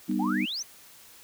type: chord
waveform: sine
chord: G augmented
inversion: none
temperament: just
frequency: 196 / 245 / 306.2 Hz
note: G3 / B3 / D#4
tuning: 0 / -14 / -28 cents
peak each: -29 dBFS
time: 0.08-0.46 s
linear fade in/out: 20 ms
type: click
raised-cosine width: 0.3 ms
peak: -33 dBFS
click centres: 0.113 s
type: exponential sweep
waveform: sine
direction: up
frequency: 740 to 6380 Hz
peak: -30 dBFS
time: 0.19-0.63 s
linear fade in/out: 10 ms
effects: white hiss -52 dBFS RMS until 1.23 s